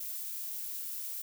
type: noise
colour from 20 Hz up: violet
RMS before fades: -39 dBFS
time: 0-1.22 s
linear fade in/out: 5 ms
effects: none